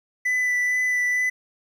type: tone with vibrato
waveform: triangle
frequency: 1990 Hz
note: B6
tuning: 13 cents sharp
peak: -18 dBFS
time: 0.25-1.3 s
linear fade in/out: 10 ms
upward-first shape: sine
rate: 2.2 Hz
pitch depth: 12 cents each way
effects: 10-bit